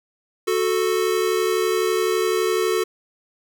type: tone pair together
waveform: square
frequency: 368.1 / 440 Hz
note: F#4 / A4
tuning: -9 / 0 cents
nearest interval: minor third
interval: 309 cents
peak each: -22 dBFS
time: 0.47-2.84 s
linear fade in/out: 10 ms
effects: none